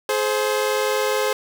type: tone pair together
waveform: sawtooth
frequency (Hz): 423.6 / 523.3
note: G#4 / C5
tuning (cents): +34 / 0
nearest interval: major third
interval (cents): 366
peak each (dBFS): -18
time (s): 0.09-1.33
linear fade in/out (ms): 2
effects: none